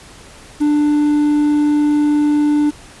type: tone with quantisation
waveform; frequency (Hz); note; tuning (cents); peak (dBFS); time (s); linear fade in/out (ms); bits
triangle; 295.9; D4; +13; -9; 0.6-2.71; 20; 6
effects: pink hiss -40 dBFS RMS until 3 s + resampled to 24000 Hz